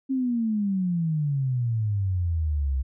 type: exponential sweep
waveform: sine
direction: down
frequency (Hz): 271.3 to 64.1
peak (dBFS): -22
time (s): 0.09-2.83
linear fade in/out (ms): 20
effects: none